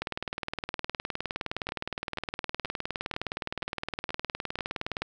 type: two click trains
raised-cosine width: 0.3 ms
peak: -19 / -15 dBFS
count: 7 / 98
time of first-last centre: 1.69-4.589 / 0.02-5.02 s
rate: 2.07 / 19.4 Hz
effects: none